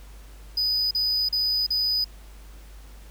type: tone bursts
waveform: triangle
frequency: 4978 Hz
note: D#8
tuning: in tune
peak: -20 dBFS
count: 4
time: 0.57-2.044 s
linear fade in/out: 5 ms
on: 340 ms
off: 38 ms
effects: added 50 Hz sine -42 dBFS peak until 3.1 s + pink hiss -53 dBFS RMS until 3.1 s